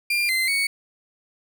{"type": "tone with pitch steps", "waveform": "35% pulse", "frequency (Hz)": [2394, 2069, 2227], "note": ["D7", "C7", "C#7"], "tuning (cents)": [33, -20, 7], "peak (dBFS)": -18, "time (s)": [0.1, 0.67], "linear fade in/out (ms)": 5, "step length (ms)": 190, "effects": []}